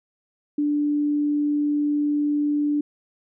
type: tone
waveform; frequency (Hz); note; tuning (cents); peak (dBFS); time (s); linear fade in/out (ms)
sine; 293.7; D4; 0; -19; 0.58-2.81; 5
effects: none